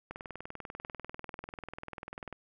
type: click train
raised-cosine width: 0.5 ms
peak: -26 dBFS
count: 46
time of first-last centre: 0.11-2.327 s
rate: 20.3 Hz
effects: none